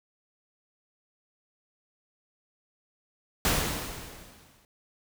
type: noise with exponential decay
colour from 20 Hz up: pink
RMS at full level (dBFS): -23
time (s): 3.45-4.65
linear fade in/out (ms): 1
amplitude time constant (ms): 260
effects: none